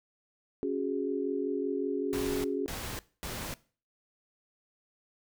sine chord, C# suspended fourth, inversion none, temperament equal, 277.2 / 370 / 415.3 Hz, C#4 / F#4 / G#4, 0 / 0 / 0 cents, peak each -33 dBFS, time 0.63-2.66 s, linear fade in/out 0 ms
pink noise bursts, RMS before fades -38 dBFS, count 3, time 2.13-3.54 s, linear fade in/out 0 ms, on 310 ms, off 240 ms
effects noise-tail reverb RT60 0.4 s tail -20 dB re dry

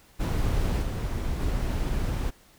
brown noise with level steps, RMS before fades -25 / -29 / -27 dBFS, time 0.19-2.31 s, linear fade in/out 20 ms, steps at 0.82 / 1.4 s, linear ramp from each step 10 ms, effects pink hiss -57 dBFS RMS until 2.58 s

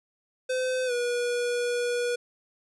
square tone with pitch glide, 512 to 484.1 Hz, C5 to B4, -38 to -35 cents, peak -26 dBFS, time 0.49-2.16 s, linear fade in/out 10 ms, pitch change -97 cents, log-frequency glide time 0.86-0.92 s, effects resampled to 24000 Hz

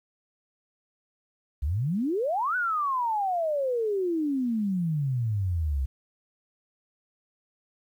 sine exponential two-way sweep, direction up then down, 63.9 to 1510 to 63.9 Hz, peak -24 dBFS, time 1.62-5.86 s, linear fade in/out 10 ms, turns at 2.56 s, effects 10-bit

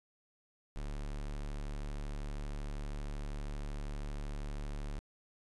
square tone, 36.36 Hz, D1, 16 cents flat, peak -38 dBFS, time 0.76-4.99 s, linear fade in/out 0 ms, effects resampled to 24000 Hz

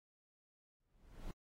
brown noise with exponential growth, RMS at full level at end -43 dBFS, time 0.8-1.31 s, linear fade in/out 0 ms, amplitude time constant 110 ms, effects AAC 48 kbps

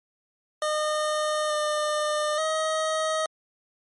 25% pulse tone with pitch steps, 610 / 603 / 631 Hz, D#5 / D5 / D#5, -34 / +46 / +24 cents, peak -20 dBFS, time 0.62-3.26 s, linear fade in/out 2 ms, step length 880 ms, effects MP3 48 kbps

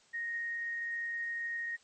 sine tone, 1864.7 Hz, A#6, in tune, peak -34 dBFS, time 0.13-1.77 s, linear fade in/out 20 ms, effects white hiss -65 dBFS RMS until 1.83 s + MP3 32 kbps

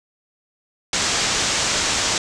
white low-pass noise, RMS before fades -21 dBFS, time 0.93-2.18 s, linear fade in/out 2 ms, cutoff 7700 Hz, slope 48 dB/octave, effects none

